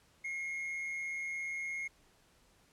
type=tone with amplitude modulation; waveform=triangle; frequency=2154 Hz; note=C7; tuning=50 cents sharp; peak=-33 dBFS; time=0.24-1.88 s; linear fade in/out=10 ms; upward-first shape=sine; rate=157 Hz; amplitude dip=35%; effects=pink hiss -67 dBFS RMS until 2.72 s + low-pass 11000 Hz 12 dB/octave